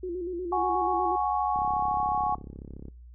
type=tone with vibrato; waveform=sine; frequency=354.8 Hz; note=F4; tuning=27 cents sharp; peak=-30 dBFS; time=0.03-1.16 s; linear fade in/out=5 ms; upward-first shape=square; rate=8.3 Hz; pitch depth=60 cents each way
type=chord; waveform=sine; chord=F# suspended second; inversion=none; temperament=equal with one note detuned; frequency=737 / 830.6 / 1108.7 Hz; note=F#5 / G#5 / C#6; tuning=-7 / 0 / 0 cents; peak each=-29 / -27 / -29 dBFS; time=0.52-2.35 s; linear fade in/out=5 ms
type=click train; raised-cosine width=3 ms; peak=-29 dBFS; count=46; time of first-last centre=1.56-2.884 s; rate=34 Hz
effects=noise-tail reverb RT60 0.4 s tail -25 dB re dry + added 60 Hz sine -45 dBFS peak until 3.14 s